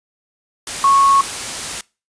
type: tone in noise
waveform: sine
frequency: 1102 Hz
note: C#6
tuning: 11 cents flat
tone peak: -9 dBFS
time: 0.84-1.21 s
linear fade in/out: 2 ms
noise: white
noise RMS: -25 dBFS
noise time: 0.67-1.81 s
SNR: +13 dB
effects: noise-tail reverb RT60 0.3 s tail -23 dB re dry + resampled to 22050 Hz